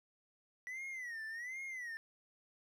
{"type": "tone with vibrato", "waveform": "triangle", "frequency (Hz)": 1947, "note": "B6", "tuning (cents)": -25, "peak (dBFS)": -40, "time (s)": [0.67, 1.97], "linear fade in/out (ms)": 0, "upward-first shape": "sine", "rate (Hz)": 1.3, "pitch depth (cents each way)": 170, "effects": []}